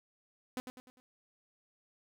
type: tone with echo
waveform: sawtooth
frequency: 253.2 Hz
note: B3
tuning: 43 cents sharp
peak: -31 dBFS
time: 0.57-0.6 s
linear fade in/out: 0 ms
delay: 100 ms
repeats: 4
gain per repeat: -7 dB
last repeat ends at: 1 s
effects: none